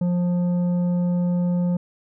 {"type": "tone with tanh clipping", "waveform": "triangle", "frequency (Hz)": 176.7, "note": "F3", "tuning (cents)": 21, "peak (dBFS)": -20, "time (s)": [0.01, 1.77], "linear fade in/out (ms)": 5, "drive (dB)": 12, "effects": []}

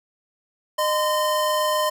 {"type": "tone pair together", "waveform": "square", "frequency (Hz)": [611.3, 1028], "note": ["D#5", "C6"], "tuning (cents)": [-31, -31], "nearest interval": "major sixth", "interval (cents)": 900, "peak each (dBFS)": -23, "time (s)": [0.78, 1.9], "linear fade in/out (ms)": 10, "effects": []}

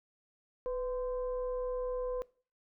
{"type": "tone with frequency modulation", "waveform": "sine", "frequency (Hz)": 499.9, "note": "B4", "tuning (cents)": 21, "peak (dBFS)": -32, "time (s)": [0.66, 2.22], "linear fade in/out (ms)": 0, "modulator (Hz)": 532, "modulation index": 0.42, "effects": ["noise-tail reverb RT60 0.4 s tail -21 dB re dry"]}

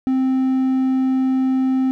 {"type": "tone", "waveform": "triangle", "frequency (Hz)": 261.6, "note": "C4", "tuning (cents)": 0, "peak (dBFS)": -13, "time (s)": [0.07, 1.91], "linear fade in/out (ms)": 0, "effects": []}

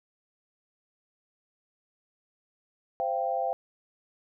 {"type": "chord", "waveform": "sine", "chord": "C suspended fourth", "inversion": "none", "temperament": "equal with one note detuned", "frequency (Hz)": [523.3, 684.5, 784], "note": ["C5", "F5", "G5"], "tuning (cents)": [0, -35, 0], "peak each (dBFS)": [-32, -30, -30], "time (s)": [3, 3.53], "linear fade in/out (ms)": 0, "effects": []}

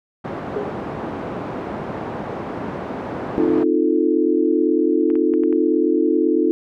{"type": "band-pass noise", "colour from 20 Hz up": "pink", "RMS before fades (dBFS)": -28, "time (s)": [0.24, 3.64], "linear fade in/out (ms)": 10, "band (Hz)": [170, 960], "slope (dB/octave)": 12}
{"type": "tone with exponential decay", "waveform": "sine", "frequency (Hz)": 412.1, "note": "G#4", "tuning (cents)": -13, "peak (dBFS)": -18, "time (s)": [0.56, 0.84], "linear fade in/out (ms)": 5, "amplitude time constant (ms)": 59}
{"type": "chord", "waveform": "sine", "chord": "F dominant seventh", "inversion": "second", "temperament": "equal", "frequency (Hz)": [261.6, 311.1, 349.2, 440], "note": ["C4", "Eb4", "F4", "A4"], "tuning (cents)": [0, 0, 0, 0], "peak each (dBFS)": [-23, -18, -19, -21], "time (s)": [3.38, 6.51], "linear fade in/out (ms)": 0}
{"type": "clicks", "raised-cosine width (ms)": 0.5, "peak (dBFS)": -23, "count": 5, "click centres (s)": [5.102, 5.155, 5.338, 5.436, 5.527]}
{"effects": []}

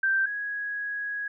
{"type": "tone pair in turn", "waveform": "sine", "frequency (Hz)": [1568, 1661.2], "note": ["G6", "G#6"], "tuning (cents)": [0, 0], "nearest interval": "minor second", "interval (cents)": 100, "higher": "second", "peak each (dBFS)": [-21, -29], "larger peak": "first", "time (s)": [[0.03, 0.26], [0.26, 1.28]], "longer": "second", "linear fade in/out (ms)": 5, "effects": []}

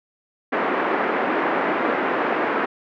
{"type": "band-pass noise", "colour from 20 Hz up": "pink", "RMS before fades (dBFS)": -22, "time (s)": [0.52, 2.66], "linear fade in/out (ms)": 10, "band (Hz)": [270, 2000], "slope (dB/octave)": 24, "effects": []}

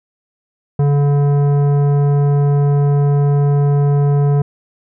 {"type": "tone with tanh clipping", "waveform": "sine", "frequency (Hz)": 143.2, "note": "D3", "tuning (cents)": -43, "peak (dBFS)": -12, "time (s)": [0.79, 4.42], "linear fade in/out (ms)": 5, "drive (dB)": 13, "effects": []}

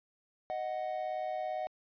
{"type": "tone pair together", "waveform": "triangle", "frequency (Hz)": [622.3, 740], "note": ["D#5", "F#5"], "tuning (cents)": [0, 0], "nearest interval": "minor third", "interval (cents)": 300, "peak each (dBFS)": [-35, -34], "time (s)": [0.5, 1.67], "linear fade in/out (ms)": 0, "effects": ["resampled to 11025 Hz"]}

